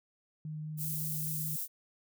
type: tone with vibrato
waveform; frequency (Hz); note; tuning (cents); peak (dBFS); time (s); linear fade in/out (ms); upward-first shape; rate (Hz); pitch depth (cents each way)
sine; 153.9; D#3; -19; -37; 0.45-1.56; 2; sine; 5; 8
type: high-pass noise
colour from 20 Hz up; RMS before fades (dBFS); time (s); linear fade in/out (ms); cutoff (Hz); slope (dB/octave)
white; -37; 0.77-1.68; 50; 11000; 12
effects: none